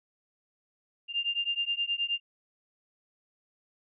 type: beating tone pair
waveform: sine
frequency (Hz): 2794 / 2803.5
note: F7 / F7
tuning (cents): 0 / +6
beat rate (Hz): 9.5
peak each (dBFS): -31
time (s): 1.08-2.2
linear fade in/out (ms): 50
effects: none